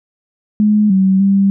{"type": "tone with pitch steps", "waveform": "sine", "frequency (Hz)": [210.8, 190.8, 196.7], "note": ["G#3", "G3", "G3"], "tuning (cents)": [26, -47, 6], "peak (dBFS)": -8, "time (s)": [0.6, 1.5], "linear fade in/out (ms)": 0, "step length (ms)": 300, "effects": []}